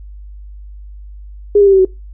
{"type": "tone with pitch steps", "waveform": "sine", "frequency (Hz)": [410.4, 401.3, 392.3, 383.6, 375], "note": ["G#4", "G4", "G4", "G4", "F#4"], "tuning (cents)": [-21, 41, 1, -37, 23], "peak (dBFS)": -5, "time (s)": [1.55, 1.85], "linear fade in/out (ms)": 5, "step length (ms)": 60, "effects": ["noise-tail reverb RT60 0.2 s tail -21 dB re dry", "added 50 Hz sine -30 dBFS peak until 2.13 s"]}